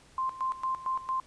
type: tone with tremolo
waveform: sine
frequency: 1046.5 Hz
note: C6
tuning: in tune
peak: -27 dBFS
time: 0.18-1.2 s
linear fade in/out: 2 ms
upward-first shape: square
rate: 4.4 Hz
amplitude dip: 80%
effects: pink hiss -58 dBFS RMS until 1.26 s + resampled to 22050 Hz